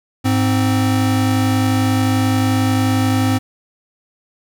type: tone pair together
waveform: square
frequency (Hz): 104.04 / 260.8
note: G#2 / C4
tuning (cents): +4 / -5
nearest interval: octave + major third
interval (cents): 1591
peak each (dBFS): -17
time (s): 0.24-3.39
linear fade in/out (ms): 20
effects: none